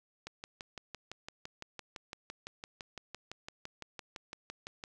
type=click train; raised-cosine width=0.2 ms; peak=-25 dBFS; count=28; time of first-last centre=0.27-4.839 s; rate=5.91 Hz; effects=none